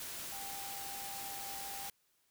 sine tone in noise, 792 Hz, G5, 18 cents sharp, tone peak -47 dBFS, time 0.32-1.89 s, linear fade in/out 2 ms, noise white, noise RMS -44 dBFS, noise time 0-1.9 s, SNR -6 dB, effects white hiss -75 dBFS RMS until 2.3 s

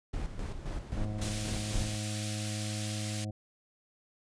brown noise with tremolo, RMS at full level -35 dBFS, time 0.13-1.96 s, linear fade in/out 10 ms, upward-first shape square, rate 3.8 Hz, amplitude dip 55%
harmonic tone, 105.6 Hz, G#2, 29 cents sharp, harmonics 1 / 2 / 3 / 5 / 6 / 7, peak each -35 / -41 / -45 / -49 / -51 / -52 dBFS, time 0.96-3.31 s, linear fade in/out 5 ms
pink high-pass noise, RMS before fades -40 dBFS, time 1.21-3.25 s, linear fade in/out 10 ms, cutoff 2600 Hz, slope 12 dB/octave
effects resampled to 22050 Hz

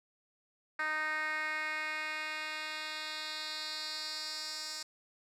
10% pulse tone with band-pass filter sweep, 309.2 Hz, D#4, 11 cents flat, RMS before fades -38 dBFS, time 0.79-4.83 s, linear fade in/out 5 ms, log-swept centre 1700 to 5800 Hz, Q 2.6, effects none

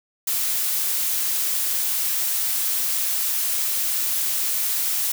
blue noise, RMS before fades -23 dBFS, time 0.27-5.12 s, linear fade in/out 5 ms, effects none

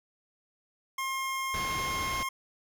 25% pulse tone, 1067 Hz, C6, 34 cents sharp, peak -27 dBFS, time 0.98-2.29 s, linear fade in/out 5 ms
pink low-pass noise, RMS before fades -38 dBFS, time 1.54-2.23 s, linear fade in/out 0 ms, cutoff 6700 Hz, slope 96 dB/octave
effects none

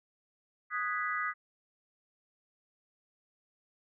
sine chord, G# minor seventh, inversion second, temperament equal, 1244.5 / 1480 / 1661.2 / 1975.5 Hz, D#6 / F#6 / G#6 / B6, 0 / 0 / 0 / 0 cents, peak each -34 / -39 / -39 / -36 dBFS, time 0.7-1.34 s, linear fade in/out 50 ms, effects none

